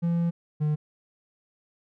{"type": "tone pair in turn", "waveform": "triangle", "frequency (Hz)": [170, 151.2], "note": ["F3", "D#3"], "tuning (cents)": [-46, -49], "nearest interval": "major second", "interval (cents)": 203, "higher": "first", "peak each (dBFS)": -20, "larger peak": "neither", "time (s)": [[0.02, 0.31], [0.6, 0.76]], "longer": "first", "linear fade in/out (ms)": 20, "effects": []}